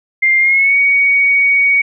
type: tone with pitch glide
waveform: sine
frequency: 2105 to 2243 Hz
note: C7 to C#7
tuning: +10 to +20 cents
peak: -8 dBFS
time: 0.22-1.82 s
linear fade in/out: 10 ms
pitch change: +110 cents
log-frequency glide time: 0.39-0.76 s
effects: none